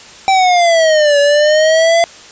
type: exponential two-way sweep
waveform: square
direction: down then up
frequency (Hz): 780 to 569 to 683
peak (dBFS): -8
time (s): 0.28-2.04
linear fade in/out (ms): 0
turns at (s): 1.19
effects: white hiss -36 dBFS RMS until 2.31 s + resampled to 16000 Hz